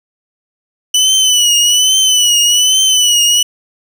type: tone with vibrato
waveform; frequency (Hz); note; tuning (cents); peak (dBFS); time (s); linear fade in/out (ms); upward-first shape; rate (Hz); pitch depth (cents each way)
25% pulse; 2976; F#7; +9; -4; 0.94-3.43; 5; triangle; 1.2; 79
effects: none